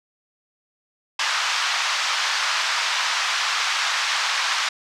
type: band-pass noise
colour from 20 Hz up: pink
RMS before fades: -23 dBFS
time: 1.19-4.69 s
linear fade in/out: 5 ms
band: 980 to 5900 Hz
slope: 24 dB/octave
effects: none